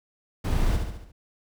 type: noise with echo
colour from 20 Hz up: brown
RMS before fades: -24 dBFS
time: 0.44-0.77 s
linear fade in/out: 10 ms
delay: 70 ms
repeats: 5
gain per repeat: -5 dB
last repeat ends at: 1.12 s
effects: none